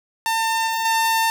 sawtooth tone with level steps, 901 Hz, A5, 41 cents sharp, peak -15 / -17 / -13 dBFS, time 0.26-1.3 s, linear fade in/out 0 ms, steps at 0.67 / 0.85 s, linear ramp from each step 5 ms, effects none

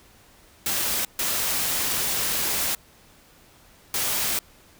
white noise bursts at uneven times, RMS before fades -25 dBFS, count 3, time 0.66-1.05 / 1.19-2.75 / 3.94-4.39 s, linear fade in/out 2 ms, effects pink hiss -54 dBFS RMS until 4.79 s

